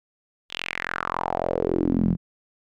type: tone with band-pass filter sweep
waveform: sawtooth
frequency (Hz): 43.65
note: F1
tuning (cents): 0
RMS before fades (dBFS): -25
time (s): 0.49-2.17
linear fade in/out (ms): 50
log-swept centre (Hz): 3400 to 170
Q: 4.3
effects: none